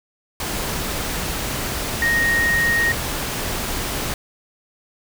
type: tone in noise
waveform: sine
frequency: 1864.7 Hz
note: A#6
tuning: in tune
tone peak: -16 dBFS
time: 2.02-2.92 s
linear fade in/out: 2 ms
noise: pink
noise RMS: -25 dBFS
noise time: 0.4-4.14 s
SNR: +6 dB
effects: none